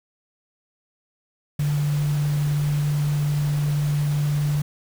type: tone in noise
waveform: sine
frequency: 146.83 Hz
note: D3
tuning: in tune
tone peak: -19 dBFS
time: 1.59-4.62 s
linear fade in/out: 5 ms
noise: pink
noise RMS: -37 dBFS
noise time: 1.59-4.62 s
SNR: +15 dB
effects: none